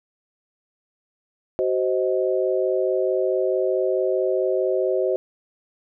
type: chord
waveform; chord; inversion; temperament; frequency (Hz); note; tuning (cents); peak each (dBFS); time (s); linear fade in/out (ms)
sine; C diminished; second; just; 376.7 / 523.3 / 627.9; Gb4 / C5 / Eb5; +31 / 0 / +16; -22 / -23 / -25; 1.59-5.16; 0
effects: none